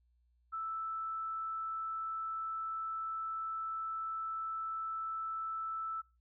sine tone, 1318.5 Hz, E6, in tune, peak -36 dBFS, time 0.52-6.02 s, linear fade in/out 20 ms, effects noise-tail reverb RT60 0.3 s tail -25 dB re dry + added 60 Hz sine -69 dBFS peak until 6.2 s

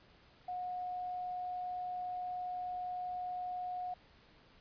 sine tone, 725 Hz, F#5, 35 cents flat, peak -37 dBFS, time 0.48-3.94 s, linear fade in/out 5 ms, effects pink hiss -63 dBFS RMS until 4.6 s + resampled to 11025 Hz

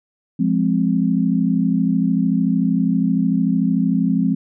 sine chord, F minor, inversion none, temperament equal, 174.61 / 207.7 / 261.6 Hz, F3 / Ab3 / C4, 0 / 0 / 0 cents, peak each -19 dBFS, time 0.39-4.35 s, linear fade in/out 10 ms, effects none

